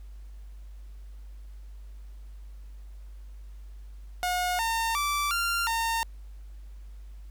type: tone with pitch steps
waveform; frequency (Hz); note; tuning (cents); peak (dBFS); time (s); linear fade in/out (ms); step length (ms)
sawtooth; 721 / 910 / 1164 / 1388 / 913; F#5 / A#5 / D6 / F6 / A#5; -45 / -42 / -16 / -11 / -36; -22; 4.23-6.03; 0; 360
effects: added 50 Hz sine -41 dBFS peak until 7.3 s + pink hiss -65 dBFS RMS until 7.3 s